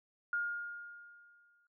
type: tone with exponential decay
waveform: sine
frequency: 1419 Hz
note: F6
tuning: 27 cents sharp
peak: -30 dBFS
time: 0.33-1.67 s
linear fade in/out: 2 ms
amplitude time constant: 290 ms
effects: noise-tail reverb RT60 0.1 s tail -25 dB re dry